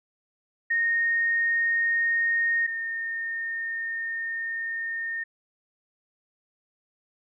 sine tone pair in turn, 1851 / 1829.7 Hz, A#6 / A#6, -13 / -33 cents, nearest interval unison, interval 20 cents, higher first, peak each -21 / -28 dBFS, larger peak first, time 0.7-2.67 / 2.67-5.24 s, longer second, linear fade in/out 10 ms, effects none

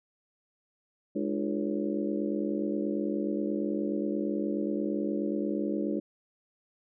harmonic tone with a mistuned harmonic, 69.3 Hz, C#2, in tune, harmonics 3 / 4 / 5 / 6 / 7 / 8, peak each -33 / -32 / -34 / -38 / -41 / -39 dBFS, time 1.15-6 s, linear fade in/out 10 ms, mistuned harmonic 4, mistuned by +130 cents, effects none

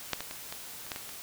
clicks, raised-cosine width 0.2 ms, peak -10 / -18 / -21 / -20 / -29 / -16 / -20 / -27 dBFS, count 8, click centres 0.133 / 0.206 / 0.311 / 0.525 / 0.866 / 0.918 / 0.961 / 1.092 s, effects white hiss -44 dBFS RMS until 1.22 s

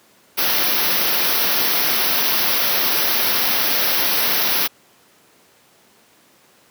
white band-stop noise, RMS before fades -18 dBFS, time 0.37-4.68 s, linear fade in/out 20 ms, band 5900 to 11000 Hz, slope 96 dB/octave, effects pink hiss -53 dBFS RMS until 6.7 s + high-pass 200 Hz 12 dB/octave

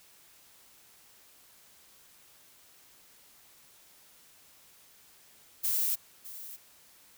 violet noise with echo, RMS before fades -29 dBFS, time 5.63-5.96 s, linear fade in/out 20 ms, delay 610 ms, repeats 1, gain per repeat -15 dB, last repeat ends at 6.57 s, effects white hiss -59 dBFS RMS until 7.17 s

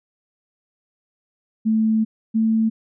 sine tone pair in turn, 220 / 222.3 Hz, A3 / A3, 0 / +18 cents, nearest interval unison, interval 18 cents, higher second, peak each -15 dBFS, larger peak neither, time 1.65-2.05 / 2.34-2.7 s, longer first, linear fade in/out 20 ms, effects none

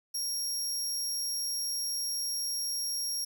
25% pulse tone, 5588 Hz, F8, in tune, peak -26 dBFS, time 0.14-3.25 s, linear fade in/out 10 ms, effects 11-bit

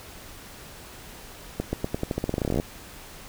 accelerating click train, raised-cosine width 2 ms, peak -12 dBFS, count 21, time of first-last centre 1.6-2.599 s, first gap 130 ms, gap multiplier 0.88, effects pink hiss -44 dBFS RMS until 3.28 s

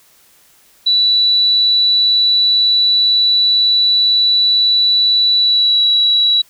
sine tone with pitch glide, 3951 to 3910 Hz, B7 to B7, 0 to -18 cents, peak -9 dBFS, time 0.86-6.42 s, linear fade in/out 10 ms, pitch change -18 cents, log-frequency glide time 5.38-5.82 s, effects white hiss -50 dBFS RMS until 6.49 s

